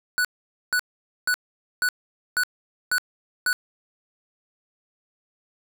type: tone bursts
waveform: square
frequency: 1480 Hz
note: F#6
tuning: in tune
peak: -20 dBFS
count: 7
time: 0.18-3.529 s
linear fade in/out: 0 ms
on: 67 ms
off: 480 ms
effects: none